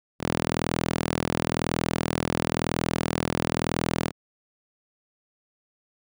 sawtooth tone with high-pass filter, 40.98 Hz, E1, 9 cents flat, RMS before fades -27 dBFS, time 0.19-4.12 s, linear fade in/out 50 ms, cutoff 170 Hz, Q 0.84, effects none

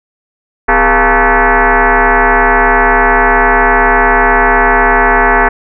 sine tone with frequency modulation, 407.8 Hz, G#4, 32 cents flat, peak -5 dBFS, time 0.68-5.49 s, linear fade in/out 10 ms, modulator 221 Hz, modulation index 7, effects none

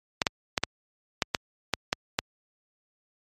clicks, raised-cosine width 0.2 ms, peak -5 dBFS, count 9, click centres 0.218 / 0.268 / 0.578 / 0.636 / 1.222 / 1.348 / 1.737 / 1.929 / 2.189 s, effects high-pass 60 Hz 12 dB/octave + MP3 64 kbps

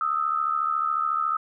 sine tone pair together, 1244.5 / 1318.5 Hz, D#6 / E6, 0 / 0 cents, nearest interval minor second, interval 100 cents, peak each -25 dBFS, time 0.01-1.37 s, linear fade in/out 2 ms, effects none

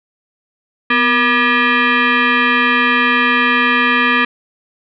sine tone with frequency modulation, 250 Hz, B3, 21 cents sharp, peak -10 dBFS, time 0.9-4.25 s, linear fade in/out 5 ms, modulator 722 Hz, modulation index 3.4, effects none

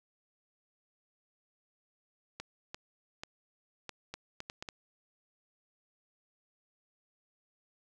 clicks, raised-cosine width 0.2 ms, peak -23 dBFS, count 9, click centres 2.4 / 2.745 / 3.235 / 3.893 / 4.14 / 4.404 / 4.499 / 4.625 / 4.688 s, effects none

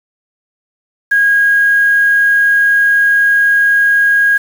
sine tone with quantisation, 1638 Hz, G#6, 24 cents flat, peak -7 dBFS, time 1.11-4.38 s, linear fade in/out 10 ms, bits 5, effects none

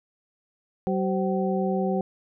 harmonic tone with a mistuned harmonic, 190 Hz, F#3, 46 cents sharp, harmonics 1 / 2 / 3 / 4, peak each -25 / -28 / -30 / -31 dBFS, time 0.87-2.01 s, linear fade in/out 0 ms, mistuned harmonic 3, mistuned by -150 cents, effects none

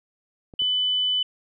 clicks, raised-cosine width 2 ms, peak -30 dBFS, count 2, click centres 0.538 / 0.62 s
sine tone, 3000 Hz, F#7, 23 cents sharp, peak -20 dBFS, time 0.59-1.23 s, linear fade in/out 5 ms
effects none

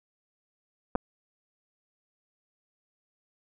clicks, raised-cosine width 1 ms, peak -14 dBFS, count 2, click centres 0.953 / 0.957 s, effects none

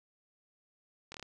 slowing click train, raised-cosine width 0.2 ms, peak -27 dBFS, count 5, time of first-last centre 1.12-1.227 s, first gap 23 ms, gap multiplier 1.1, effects none

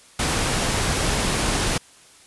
pink noise, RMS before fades -22 dBFS, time 0.19-1.78 s, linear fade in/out 5 ms, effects white hiss -50 dBFS RMS until 2.26 s + resampled to 24000 Hz

